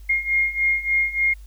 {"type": "beating tone pair", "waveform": "sine", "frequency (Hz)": [2133, 2136.4], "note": ["C7", "C7"], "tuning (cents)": [33, 36], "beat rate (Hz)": 3.4, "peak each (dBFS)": [-23, -20], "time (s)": [0.09, 1.34], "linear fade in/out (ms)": 10, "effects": ["added 50 Hz sine -38 dBFS peak until 1.46 s", "white hiss -58 dBFS RMS until 1.46 s"]}